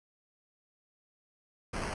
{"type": "noise with sample-and-hold", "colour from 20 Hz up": "pink", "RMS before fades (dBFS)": -36, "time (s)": [1.73, 1.94], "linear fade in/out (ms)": 5, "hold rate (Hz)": 3675, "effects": ["resampled to 24000 Hz"]}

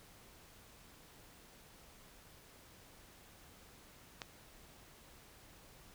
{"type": "click", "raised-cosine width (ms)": 0.2, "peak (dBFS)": -24, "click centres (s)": 4.218, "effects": ["pink hiss -60 dBFS RMS until 5.94 s"]}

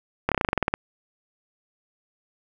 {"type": "slowing click train", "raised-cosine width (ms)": 0.5, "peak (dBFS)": -6, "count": 12, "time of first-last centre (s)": [0.29, 0.739], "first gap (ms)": 27, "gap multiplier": 1.08, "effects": ["8-bit"]}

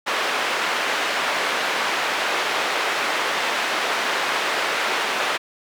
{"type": "band-pass noise", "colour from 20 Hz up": "white", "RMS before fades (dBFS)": -23, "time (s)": [0.06, 5.38], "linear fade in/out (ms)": 20, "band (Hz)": [430, 2300], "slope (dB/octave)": 12, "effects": []}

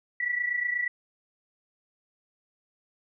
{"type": "tone pair together", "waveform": "sine", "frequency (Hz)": [1947.2, 1975.5], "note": ["B6", "B6"], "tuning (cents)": [-25, 0], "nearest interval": "unison", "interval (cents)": 25, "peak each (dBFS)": [-27, -32], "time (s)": [0.2, 0.88], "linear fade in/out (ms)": 5, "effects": []}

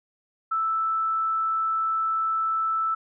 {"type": "tone", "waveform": "sine", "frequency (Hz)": 1318.5, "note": "E6", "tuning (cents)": 0, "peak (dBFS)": -22, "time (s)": [0.51, 2.95], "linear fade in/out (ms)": 10, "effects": []}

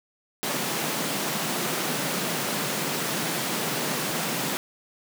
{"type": "high-pass noise", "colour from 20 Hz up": "pink", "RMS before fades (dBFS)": -28, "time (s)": [0.43, 4.57], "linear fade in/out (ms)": 0, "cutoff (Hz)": 140, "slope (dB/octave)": 48, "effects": []}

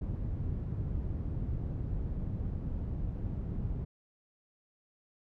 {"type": "low-pass noise", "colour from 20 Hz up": "white", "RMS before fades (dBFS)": -35, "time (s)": [0.01, 3.85], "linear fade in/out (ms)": 10, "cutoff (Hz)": 110, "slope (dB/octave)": 12, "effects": []}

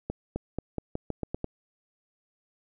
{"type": "accelerating click train", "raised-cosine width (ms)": 2, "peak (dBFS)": -17, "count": 9, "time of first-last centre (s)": [0.1, 1.444], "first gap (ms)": 260, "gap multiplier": 0.87, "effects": []}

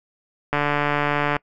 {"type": "click train", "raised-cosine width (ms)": 0.5, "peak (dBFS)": -6, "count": 123, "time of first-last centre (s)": [0.53, 1.366], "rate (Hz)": 146, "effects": ["noise-tail reverb RT60 0.1 s tail -24 dB re dry"]}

